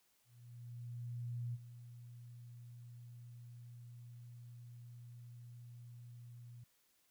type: tone with ADSR envelope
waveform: sine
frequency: 120 Hz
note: B2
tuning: 49 cents flat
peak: -38 dBFS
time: 0.24-6.64 s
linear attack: 1300 ms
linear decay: 33 ms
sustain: -13 dB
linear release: 5 ms
effects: white hiss -75 dBFS RMS until 7.1 s